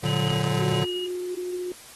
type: chord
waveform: square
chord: Bb augmented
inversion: none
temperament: just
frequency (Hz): 116.54 / 145.68 / 182.1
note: Bb2 / D3 / F#3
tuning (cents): 0 / -14 / -27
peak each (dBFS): -29 / -26 / -30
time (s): 0.03-0.85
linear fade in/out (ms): 10
type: tone with tremolo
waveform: sine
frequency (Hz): 2878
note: F#7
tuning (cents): -49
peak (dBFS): -31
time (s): 0.06-1.08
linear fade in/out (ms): 2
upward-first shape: square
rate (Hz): 1.5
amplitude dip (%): 60
type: tone with pitch glide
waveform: sine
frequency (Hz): 370 to 360.1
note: F#4 to F#4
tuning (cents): 0 to -47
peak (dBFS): -28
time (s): 0.59-1.72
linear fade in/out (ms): 2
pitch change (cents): -47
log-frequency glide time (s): 0.73-0.84
effects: white hiss -46 dBFS RMS until 1.95 s + AAC 32 kbps